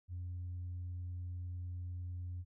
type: tone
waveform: sine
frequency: 89.1 Hz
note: F2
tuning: 35 cents sharp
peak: -38 dBFS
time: 0.08-2.45 s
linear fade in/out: 50 ms
effects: tanh soft clip ceiling -37 dBFS